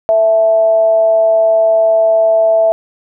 sine tone with frequency modulation, 659.3 Hz, E5, in tune, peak -7 dBFS, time 0.09-2.72 s, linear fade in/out 0 ms, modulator 212 Hz, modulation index 0.22, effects none

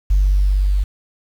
sine tone with level ramp, 48.4 Hz, G1, 21 cents flat, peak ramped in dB -9 to -13 dBFS, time 0.1-0.84 s, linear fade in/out 10 ms, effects tanh soft clip ceiling -7 dBFS + 7-bit

